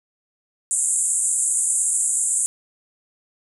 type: band-pass noise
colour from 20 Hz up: pink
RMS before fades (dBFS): -21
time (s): 0.71-2.46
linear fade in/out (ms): 0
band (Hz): 7200 to 10000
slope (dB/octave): 96
effects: none